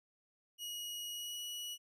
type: tone with pitch glide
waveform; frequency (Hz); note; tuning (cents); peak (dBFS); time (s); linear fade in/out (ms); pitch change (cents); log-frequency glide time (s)
sawtooth; 2900 to 2925; F#7 to F#7; -35 to -21; -38; 0.58-1.78; 50; +14; 1.13-1.41
effects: none